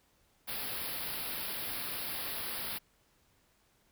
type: band-stop noise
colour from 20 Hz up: white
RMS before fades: -38 dBFS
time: 0.47-2.79 s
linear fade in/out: 20 ms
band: 5100 to 10000 Hz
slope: 96 dB/octave
effects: pink hiss -70 dBFS RMS until 3.91 s